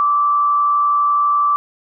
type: tone with frequency modulation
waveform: sine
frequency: 1165 Hz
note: D6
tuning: 14 cents flat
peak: -12 dBFS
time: 0-1.56 s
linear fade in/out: 0 ms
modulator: 112 Hz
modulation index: 0.31
effects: none